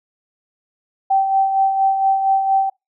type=tone with tremolo; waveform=sine; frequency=776 Hz; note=G5; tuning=18 cents flat; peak=-11 dBFS; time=1.1-2.7 s; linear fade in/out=10 ms; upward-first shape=sine; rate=4.3 Hz; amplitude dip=50%; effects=noise-tail reverb RT60 0.2 s tail -26 dB re dry